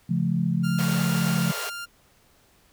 sine chord, Db augmented, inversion none, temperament just, 138.59 / 173.24 / 216.5 Hz, Db3 / F3 / A3, 0 / -14 / -28 cents, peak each -27 / -23 / -28 dBFS, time 0.09-1.52 s, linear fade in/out 10 ms
sawtooth tone, 1396.9 Hz, F6, in tune, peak -29 dBFS, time 0.63-1.86 s, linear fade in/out 20 ms
pink high-pass noise, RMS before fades -33 dBFS, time 0.78-1.7 s, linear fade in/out 10 ms, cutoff 390 Hz, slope 96 dB/octave
effects pink hiss -60 dBFS RMS until 2.72 s

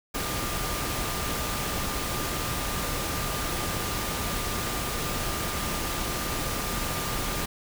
sine tone in noise, 1200 Hz, D6, 37 cents sharp, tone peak -38 dBFS, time 0.14-7.46 s, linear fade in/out 10 ms, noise pink, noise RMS -30 dBFS, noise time 0.14-7.46 s, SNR -11 dB, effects none

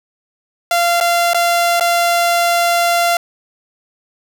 sawtooth tone with dropouts, 690 Hz, F5, 21 cents flat, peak -8 dBFS, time 0.71-3.17 s, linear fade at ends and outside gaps 2 ms, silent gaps 1.002-1.009 / 1.334-1.345 / 1.798-1.808 s, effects none

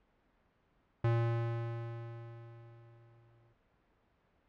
square tone with exponential decay, 116.4 Hz, A#2, 2 cents flat, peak -27 dBFS, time 1.04-3.53 s, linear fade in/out 5 ms, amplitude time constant 540 ms, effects pink hiss -72 dBFS RMS until 4.48 s + low-pass 2000 Hz 12 dB/octave

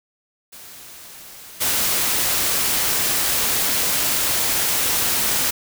white noise with level steps, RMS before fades -40 / -20 dBFS, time 0.52-5.51 s, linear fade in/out 10 ms, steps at 1.6 s, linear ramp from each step 20 ms, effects none

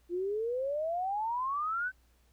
sine exponential sweep, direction up, 340.5 to 1549 Hz, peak -30 dBFS, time 0.09-1.92 s, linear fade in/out 50 ms, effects added 60 Hz sine -64 dBFS peak until 2.32 s + pink hiss -71 dBFS RMS until 2.32 s

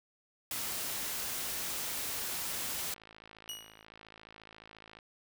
white noise, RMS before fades -37 dBFS, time 0.51-2.94 s, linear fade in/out 2 ms
click train, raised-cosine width 0.3 ms, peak -35 dBFS, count 122, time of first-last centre 2.76-4.988 s, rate 54.3 Hz
sawtooth tone with exponential decay, 2907 Hz, F#7, 31 cents flat, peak -33 dBFS, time 3.49-3.85 s, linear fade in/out 1 ms, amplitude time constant 78 ms
effects none

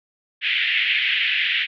white band-pass noise, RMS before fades -21 dBFS, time 0.41-1.67 s, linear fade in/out 50 ms, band 1800 to 3200 Hz, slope 48 dB/octave, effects none

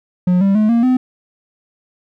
triangle tone with pitch steps, 180 / 196.29 / 214.1 / 233.4 / 254.6 Hz, F#3 / G3 / A3 / A#3 / C4, -47 / +3 / -47 / +2 / -47 cents, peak -8 dBFS, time 0.27-0.97 s, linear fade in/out 5 ms, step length 140 ms, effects none

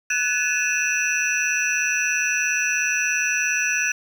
sine tone cluster, 1490 / 1709 / 2507 / 2664 / 5890 Hz, F#6 / G#6 / D#7 / E7 / F#8, +12 / +49 / +12 / +18 / -9 cents, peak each -26 dBFS, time 0.1-3.92 s, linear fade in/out 5 ms, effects 7-bit

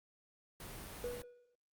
pink noise, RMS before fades -48 dBFS, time 0.6-1.22 s, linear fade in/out 2 ms
triangle tone with exponential decay, 486.8 Hz, B4, 25 cents flat, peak -33 dBFS, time 1.04-1.55 s, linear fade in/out 2 ms, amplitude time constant 110 ms
effects Opus 32 kbps

